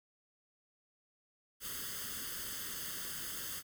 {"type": "noise with comb filter", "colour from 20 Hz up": "white", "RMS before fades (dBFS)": -42, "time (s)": [1.6, 3.63], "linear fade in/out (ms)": 50, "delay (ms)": 0.62, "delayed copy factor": 0.8, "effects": []}